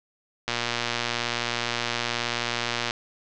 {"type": "click train", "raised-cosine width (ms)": 0.2, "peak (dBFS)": -8, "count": 290, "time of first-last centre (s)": [0.48, 2.909], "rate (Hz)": 119, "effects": ["low-pass 6000 Hz 12 dB/octave"]}